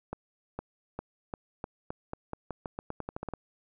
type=accelerating click train; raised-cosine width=1 ms; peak=-21 dBFS; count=18; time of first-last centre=0.13-3.337 s; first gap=460 ms; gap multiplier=0.87; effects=none